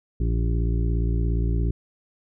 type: harmonic tone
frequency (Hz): 57.2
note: A#1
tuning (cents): -32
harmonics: 1 / 2 / 3 / 5 / 6 / 7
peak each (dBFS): -21 / -27 / -31 / -35 / -37 / -38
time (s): 0.2-1.71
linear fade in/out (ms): 5
effects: none